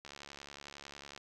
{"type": "click train", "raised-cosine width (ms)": 0.2, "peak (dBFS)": -30, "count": 81, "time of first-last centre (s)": [0.05, 1.177], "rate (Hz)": 71, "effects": []}